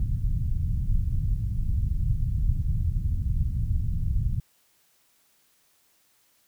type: low-pass noise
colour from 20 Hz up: pink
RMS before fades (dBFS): -25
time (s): 0-4.4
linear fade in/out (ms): 2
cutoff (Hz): 130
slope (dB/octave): 24
effects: white hiss -65 dBFS RMS until 6.47 s